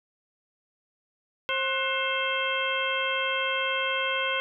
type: harmonic tone with a mistuned harmonic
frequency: 531 Hz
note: C5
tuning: 25 cents sharp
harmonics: 1 / 2 / 3 / 4 / 5 / 6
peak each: -32 / -32 / -32 / -32 / -32 / -32 dBFS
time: 1.49-4.4 s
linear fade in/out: 0 ms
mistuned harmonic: 3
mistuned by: -120 cents
effects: none